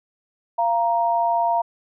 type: tone pair together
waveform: sine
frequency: 690 / 936 Hz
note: F5 / A#5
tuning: -21 / +7 cents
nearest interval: perfect fourth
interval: 528 cents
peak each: -20 dBFS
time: 0.58-1.62 s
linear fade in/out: 10 ms
effects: none